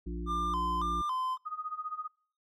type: harmonic tone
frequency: 58.27 Hz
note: A#1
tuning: in tune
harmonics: 1 / 3 / 5 / 6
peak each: -36 / -41 / -43 / -44 dBFS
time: 0.06-1.02 s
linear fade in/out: 10 ms
type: tone with vibrato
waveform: triangle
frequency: 1108.7 Hz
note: C#6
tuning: in tune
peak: -28 dBFS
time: 0.26-1.38 s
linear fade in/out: 50 ms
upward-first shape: square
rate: 1.8 Hz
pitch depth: 130 cents each way
type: tone with tremolo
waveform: sine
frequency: 1244.5 Hz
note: D#6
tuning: in tune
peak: -32 dBFS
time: 1.45-2.08 s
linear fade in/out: 20 ms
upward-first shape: sine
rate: 15 Hz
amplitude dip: 85%
effects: noise-tail reverb RT60 0.5 s tail -26 dB re dry